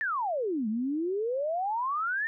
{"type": "exponential two-way sweep", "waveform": "sine", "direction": "down then up", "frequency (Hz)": [1833, 208.2, 1833], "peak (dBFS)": -27, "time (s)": [0.01, 2.27], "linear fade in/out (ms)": 0, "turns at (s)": 0.68, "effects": []}